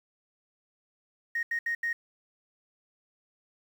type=tone bursts at uneven times; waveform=sine; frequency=1864.7 Hz; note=A#6; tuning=in tune; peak=-26 dBFS; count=4; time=1.35-1.43 / 1.51-1.59 / 1.66-1.75 / 1.83-1.93 s; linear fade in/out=5 ms; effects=tanh soft clip ceiling -23 dBFS + 9-bit